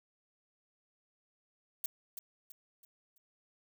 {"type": "noise with echo", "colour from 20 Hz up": "violet", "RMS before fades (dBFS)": -35, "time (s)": [1.84, 1.86], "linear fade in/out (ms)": 2, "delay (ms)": 330, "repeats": 4, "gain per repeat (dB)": -8, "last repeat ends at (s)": 3.18, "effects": []}